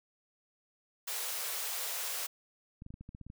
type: high-pass noise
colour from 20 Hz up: white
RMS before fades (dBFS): -37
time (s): 1.07-2.27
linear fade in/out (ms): 10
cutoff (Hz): 430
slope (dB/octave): 48
type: clicks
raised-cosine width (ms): 5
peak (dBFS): -34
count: 10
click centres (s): 2.821 / 2.864 / 2.905 / 2.941 / 3.01 / 3.091 / 3.149 / 3.213 / 3.266 / 3.301
effects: none